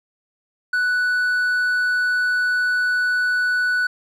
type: tone with hard clipping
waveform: sine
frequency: 1483 Hz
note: F#6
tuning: 4 cents sharp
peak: -18 dBFS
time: 0.73-3.87 s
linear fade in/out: 5 ms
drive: 3 dB
effects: none